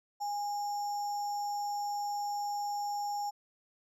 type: tone with sample-and-hold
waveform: sine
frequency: 822 Hz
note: G#5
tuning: 18 cents flat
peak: -32 dBFS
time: 0.2-3.31 s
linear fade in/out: 20 ms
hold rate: 6300 Hz
effects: low-pass 11000 Hz 12 dB/octave